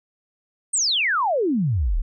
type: exponential sweep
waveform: sine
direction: down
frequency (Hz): 8870 to 30.92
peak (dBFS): -18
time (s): 0.73-2.02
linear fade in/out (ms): 10
effects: none